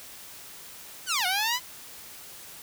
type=linear two-way sweep; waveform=10% pulse; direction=down then up; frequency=1589 to 710 to 1027 Hz; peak=-16 dBFS; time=1.06-1.6 s; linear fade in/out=50 ms; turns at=1.26 s; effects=white hiss -45 dBFS RMS until 2.62 s